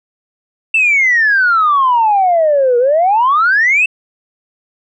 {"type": "exponential two-way sweep", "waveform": "sine", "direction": "down then up", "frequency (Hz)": [2700, 472.3, 2700], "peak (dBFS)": -7, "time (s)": [0.74, 3.86], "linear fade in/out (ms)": 5, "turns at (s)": 2.78, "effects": ["tanh soft clip ceiling -4 dBFS"]}